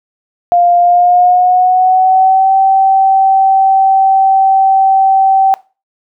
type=tone with pitch glide; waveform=sine; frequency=700 to 772.2 Hz; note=F5 to G5; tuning=+4 to -26 cents; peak=-5 dBFS; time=0.52-5.54 s; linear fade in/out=0 ms; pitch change=+170 cents; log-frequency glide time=0.79-2.54 s; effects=noise-tail reverb RT60 0.3 s tail -20 dB re dry